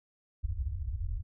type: low-pass noise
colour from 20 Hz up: white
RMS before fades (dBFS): -34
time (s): 0.43-1.23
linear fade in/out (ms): 20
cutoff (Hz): 100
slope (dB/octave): 96
effects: none